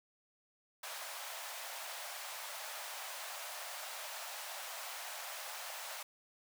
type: high-pass noise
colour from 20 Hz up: pink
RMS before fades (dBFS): -45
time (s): 0.83-6.03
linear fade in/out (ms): 5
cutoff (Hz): 590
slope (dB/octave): 48
effects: none